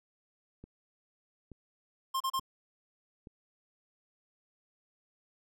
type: click train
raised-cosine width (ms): 3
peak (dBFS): -35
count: 4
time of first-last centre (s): 0.64-3.272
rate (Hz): 1.14
type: tone bursts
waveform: square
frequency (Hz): 1060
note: C6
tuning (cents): +22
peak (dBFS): -30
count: 3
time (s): 2.14-2.398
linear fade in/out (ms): 10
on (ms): 64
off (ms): 33
effects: none